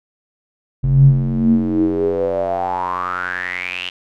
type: tone with band-pass filter sweep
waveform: square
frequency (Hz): 45.14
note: F#1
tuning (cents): -42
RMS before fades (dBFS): -17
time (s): 0.83-3.9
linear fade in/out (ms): 10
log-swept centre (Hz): 110 to 3000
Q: 9.5
effects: none